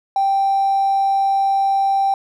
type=tone with hard clipping; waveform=triangle; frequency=784 Hz; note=G5; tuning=in tune; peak=-14 dBFS; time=0.16-2.14 s; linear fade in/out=2 ms; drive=3 dB; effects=none